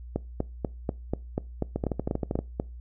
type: two click trains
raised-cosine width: 2 ms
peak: -13 / -14 dBFS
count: 11 / 9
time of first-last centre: 0.16-2.599 / 1.76-2.39 s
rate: 4.1 / 12.7 Hz
effects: noise-tail reverb RT60 0.3 s tail -23 dB re dry + added 60 Hz sine -39 dBFS peak until 2.8 s